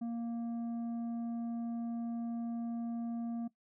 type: tone with tanh clipping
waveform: sine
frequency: 233.1 Hz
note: A#3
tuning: in tune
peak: -36 dBFS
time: 0.01-3.48 s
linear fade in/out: 10 ms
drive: 6 dB
effects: noise-tail reverb RT60 0.1 s tail -18 dB re dry